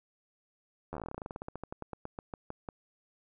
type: slowing click train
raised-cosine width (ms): 1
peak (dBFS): -25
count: 29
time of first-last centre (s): 0.93-2.688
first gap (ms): 11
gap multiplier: 1.11
effects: none